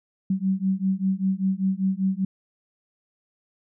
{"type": "beating tone pair", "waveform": "sine", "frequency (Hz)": [188.4, 193.5], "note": ["F#3", "G3"], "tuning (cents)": [32, -22], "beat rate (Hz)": 5.1, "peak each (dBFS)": -24, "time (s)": [0.3, 2.25], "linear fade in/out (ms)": 5, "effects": []}